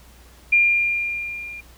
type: tone with level ramp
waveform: sine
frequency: 2400 Hz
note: D7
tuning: 37 cents sharp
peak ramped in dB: -11 to -33 dBFS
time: 0.52-1.61 s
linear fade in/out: 10 ms
effects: added 60 Hz sine -48 dBFS peak until 1.77 s + pink hiss -51 dBFS RMS until 1.77 s